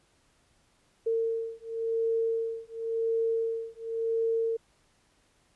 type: beating tone pair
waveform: sine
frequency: 453.9 / 454.83 Hz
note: A#4 / A#4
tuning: -46 / -43 cents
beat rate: 0.93 Hz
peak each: -30 dBFS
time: 1.06-4.57 s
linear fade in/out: 10 ms
effects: pink hiss -67 dBFS RMS until 5.55 s + resampled to 24000 Hz

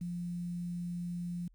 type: tone with quantisation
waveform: sine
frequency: 174.61 Hz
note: F3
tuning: in tune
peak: -35 dBFS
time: 0.01-1.48 s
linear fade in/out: 5 ms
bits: 10
effects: added 41 Hz sine -59 dBFS peak until 1.54 s

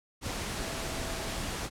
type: tone in noise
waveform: sine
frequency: 659.3 Hz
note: E5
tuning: in tune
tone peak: -44 dBFS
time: 0.56-1.44 s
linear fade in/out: 50 ms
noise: pink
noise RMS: -35 dBFS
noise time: 0.21-1.7 s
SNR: -12 dB
effects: low-pass 10000 Hz 12 dB/octave

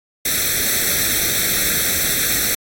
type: noise with comb filter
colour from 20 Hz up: white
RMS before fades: -18 dBFS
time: 0.25-2.55 s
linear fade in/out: 5 ms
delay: 0.51 ms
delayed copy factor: +0.95
effects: AAC 64 kbps

